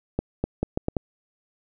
accelerating click train, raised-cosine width 2 ms, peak -10 dBFS, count 6, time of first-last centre 0.19-0.968 s, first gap 250 ms, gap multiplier 0.76, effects none

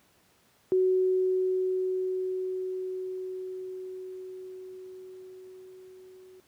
sine tone with level ramp, 372.3 Hz, F#4, 11 cents sharp, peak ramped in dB -20 to -49 dBFS, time 0.72-6.4 s, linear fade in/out 0 ms, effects pink hiss -64 dBFS RMS until 6.47 s + high-pass 100 Hz 12 dB/octave

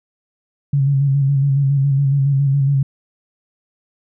sine tone with vibrato, 138.59 Hz, C#3, in tune, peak -12 dBFS, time 0.73-2.83 s, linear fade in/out 5 ms, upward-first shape square, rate 7.2 Hz, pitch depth 36 cents each way, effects none

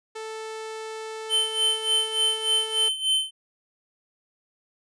sawtooth tone, 440.1 Hz, A4, in tune, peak -29 dBFS, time 0.15-2.89 s, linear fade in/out 10 ms
square tone with tremolo, 3076 Hz, G7, 33 cents flat, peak -19 dBFS, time 1.29-3.31 s, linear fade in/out 50 ms, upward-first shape sine, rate 3.4 Hz, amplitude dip 80%
effects resampled to 22050 Hz

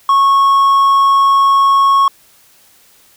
triangle tone, 1100 Hz, C#6, 14 cents flat, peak -5 dBFS, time 0.09-2.08 s, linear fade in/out 2 ms, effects white hiss -48 dBFS RMS until 3.16 s

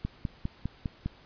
click train, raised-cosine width 5 ms, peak -18 dBFS, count 6, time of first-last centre 0.05-1.06 s, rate 4.95 Hz, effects pink hiss -56 dBFS RMS until 1.25 s + resampled to 11025 Hz

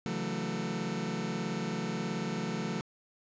sawtooth chord, F# minor seventh, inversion second, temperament just, 138.75 / 166.5 / 185 / 222 Hz, C#3 / E3 / F#3 / A3, +2 / +18 / 0 / +16 cents, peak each -37 / -34 / -33 / -32 dBFS, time 0.06-2.81 s, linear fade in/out 0 ms, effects resampled to 16000 Hz + 11-bit

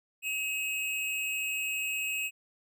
square tone pair together, 2556 / 2791 Hz, D#7 / F7, +46 / -2 cents, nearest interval major second, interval 152 cents, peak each -32 / -38 dBFS, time 0.22-2.31 s, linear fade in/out 50 ms, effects none

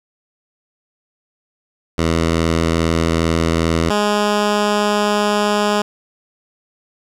10% pulse tone pair in turn, 82.41 / 207.7 Hz, E2 / G#3, 0 / 0 cents, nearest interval octave + major third, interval 1600 cents, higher second, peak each -6 dBFS, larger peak neither, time 1.98-3.9 / 3.9-5.82 s, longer neither, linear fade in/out 5 ms, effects low-pass 8000 Hz 12 dB/octave + 8-bit

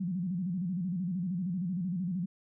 sine tone with vibrato, 180 Hz, F#3, 47 cents flat, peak -30 dBFS, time 0-2.26 s, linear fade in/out 10 ms, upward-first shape square, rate 13 Hz, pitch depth 110 cents each way, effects none

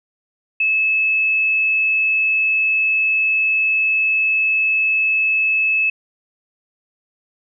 sine tone, 2600 Hz, E7, 24 cents flat, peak -14 dBFS, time 0.6-5.9 s, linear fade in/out 5 ms, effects none

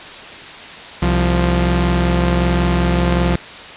sawtooth tone pair together, 65.33 / 174.61 Hz, C2 / F3, -2 / 0 cents, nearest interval octave + perfect fourth, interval 1702 cents, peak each -12 dBFS, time 1.02-3.36 s, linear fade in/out 5 ms, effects white hiss -33 dBFS RMS until 3.76 s + resampled to 8000 Hz

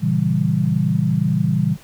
sine chord, A# diminished seventh, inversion none, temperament equal, 116.54 / 138.59 / 164.81 / 196 Hz, A#2 / C#3 / E3 / G3, 0 / 0 / 0 / 0 cents, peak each -23 / -21 / -19 / -21 dBFS, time 0-1.77 s, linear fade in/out 50 ms, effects pink hiss -47 dBFS RMS until 1.83 s

